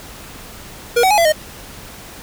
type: tone with pitch steps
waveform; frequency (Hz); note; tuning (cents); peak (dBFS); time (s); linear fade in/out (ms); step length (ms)
square; 476.6 / 755 / 838 / 674 / 617; A#4 / F#5 / G#5 / E5 / D#5; +38 / +35 / +15 / +38 / -15; -11; 0.96-1.325; 10; 73
effects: pink hiss -36 dBFS RMS until 2.22 s